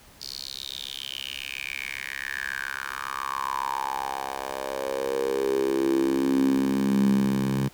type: tone with high-pass filter sweep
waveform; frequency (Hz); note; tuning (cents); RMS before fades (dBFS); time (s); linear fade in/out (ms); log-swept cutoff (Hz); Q
10% pulse; 67.3; C2; +49; -27; 0.2-7.69; 20; 4700 to 150; 6.9
effects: pink hiss -52 dBFS RMS until 7.73 s